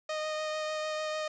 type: tone with vibrato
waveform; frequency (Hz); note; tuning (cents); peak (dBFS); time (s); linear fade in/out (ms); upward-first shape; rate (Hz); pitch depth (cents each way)
sawtooth; 618; D#5; -12; -28; 0.09-1.28; 5; sine; 6.7; 10
effects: resampled to 16000 Hz + 9-bit